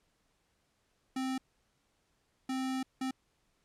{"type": "tone bursts at uneven times", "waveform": "square", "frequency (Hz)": 261.6, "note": "C4", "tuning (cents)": 0, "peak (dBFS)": -33, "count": 3, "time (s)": [[1.16, 1.38], [2.49, 2.83], [3.01, 3.11]], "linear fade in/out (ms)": 5, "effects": ["pink hiss -75 dBFS RMS until 3.64 s", "low-pass 10000 Hz 12 dB/octave"]}